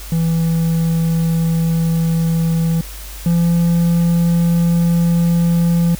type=tone pair in turn; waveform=triangle; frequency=164.81 / 170.03 Hz; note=E3 / F3; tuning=0 / -46 cents; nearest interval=minor second; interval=54 cents; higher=second; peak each=-11 / -9 dBFS; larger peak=second; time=0.12-2.81 / 3.26-5.95 s; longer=neither; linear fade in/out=2 ms; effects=added 50 Hz sine -30 dBFS peak until 5.99 s + white hiss -35 dBFS RMS until 5.99 s